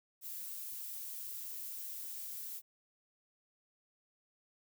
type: noise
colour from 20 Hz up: violet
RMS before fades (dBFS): -44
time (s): 0.21-2.62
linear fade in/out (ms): 50
effects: none